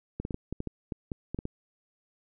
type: clicks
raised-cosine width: 3 ms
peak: -20 dBFS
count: 12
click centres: 0.2 / 0.251 / 0.308 / 0.344 / 0.526 / 0.604 / 0.673 / 0.922 / 1.118 / 1.346 / 1.389 / 1.454 s
effects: none